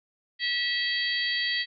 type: harmonic tone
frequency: 649 Hz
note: E5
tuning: 27 cents flat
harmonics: 3 / 4 / 5 / 6 / 7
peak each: -28 / -39 / -31 / -35 / -32 dBFS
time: 0.39-1.66 s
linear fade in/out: 50 ms
effects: none